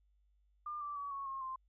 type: tone with pitch steps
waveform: sine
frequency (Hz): 1200 / 1167.9 / 1136.6 / 1106.1 / 1076.5 / 1047.7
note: D6 / D6 / C#6 / C#6 / C6 / C6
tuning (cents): +37 / -10 / +43 / -4 / +49 / +2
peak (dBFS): -39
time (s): 0.66-1.56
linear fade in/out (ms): 5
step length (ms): 150
effects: added 50 Hz sine -69 dBFS peak until 1.68 s